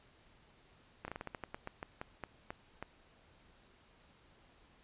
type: slowing click train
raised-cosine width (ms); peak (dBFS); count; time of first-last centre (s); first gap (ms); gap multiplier
0.5; -26; 15; 1.05-2.826; 30; 1.2
effects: pink hiss -65 dBFS RMS until 4.83 s + resampled to 8000 Hz